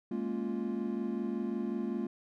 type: chord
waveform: triangle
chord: Bb minor seventh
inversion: third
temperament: equal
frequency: 207.7 / 233.1 / 277.2 / 349.2 Hz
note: Ab3 / Bb3 / Db4 / F4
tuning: 0 / 0 / 0 / 0 cents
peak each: -35 / -34 / -39 / -36 dBFS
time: 0.11-2.07 s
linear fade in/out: 5 ms
effects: none